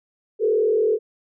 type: tone with frequency modulation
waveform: sine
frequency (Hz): 435.8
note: A4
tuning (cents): -17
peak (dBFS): -16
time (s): 0.39-0.99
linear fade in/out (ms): 50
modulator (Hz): 40.7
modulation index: 0.98
effects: none